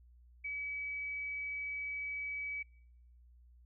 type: tone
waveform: sine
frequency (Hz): 2283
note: D7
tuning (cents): -50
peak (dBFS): -37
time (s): 0.44-2.63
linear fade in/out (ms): 10
effects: noise-tail reverb RT60 0.7 s tail -24 dB re dry + added 60 Hz sine -58 dBFS peak until 3.65 s